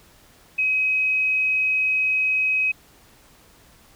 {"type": "tone", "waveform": "sine", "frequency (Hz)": 2536, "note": "D#7", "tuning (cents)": 32, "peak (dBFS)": -18, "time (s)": [0.58, 2.72], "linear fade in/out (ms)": 10, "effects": ["pink hiss -53 dBFS RMS until 3.95 s"]}